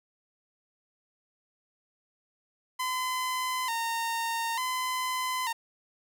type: tone with vibrato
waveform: sawtooth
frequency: 968 Hz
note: B5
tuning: 35 cents flat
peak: -25 dBFS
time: 2.79-5.53 s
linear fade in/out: 10 ms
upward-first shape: square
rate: 0.56 Hz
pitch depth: 90 cents each way
effects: none